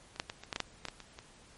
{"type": "clicks", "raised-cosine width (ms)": 0.2, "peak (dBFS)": [-30, -15, -21, -28, -17, -16, -13, -19, -21, -28, -28], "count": 11, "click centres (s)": [0.161, 0.199, 0.299, 0.436, 0.528, 0.561, 0.603, 0.853, 0.885, 1.003, 1.189], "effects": ["pink hiss -58 dBFS RMS until 1.57 s", "MP3 48 kbps"]}